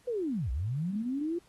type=linear two-way sweep; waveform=sine; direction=down then up; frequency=510 to 55 to 353.8 Hz; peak=-29 dBFS; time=0.07-1.39 s; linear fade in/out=10 ms; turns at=0.51 s; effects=pink hiss -64 dBFS RMS until 1.48 s + AAC 32 kbps